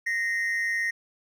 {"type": "tone pair together", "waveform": "triangle", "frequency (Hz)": [1859, 2058], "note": ["A#6", "C7"], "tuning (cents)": [-5, -29], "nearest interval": "major second", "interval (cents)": 176, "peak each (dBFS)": [-24, -29], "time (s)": [0.06, 0.91], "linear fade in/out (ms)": 10, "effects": []}